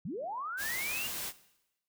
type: linear sweep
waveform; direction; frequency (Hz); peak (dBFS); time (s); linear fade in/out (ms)
sine; up; 130.81 to 2856; -35; 0.05-1.07; 5
type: noise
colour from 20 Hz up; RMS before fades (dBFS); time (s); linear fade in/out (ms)
white; -38; 0.57-1.33; 50
effects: noise-tail reverb RT60 0.9 s tail -17 dB re dry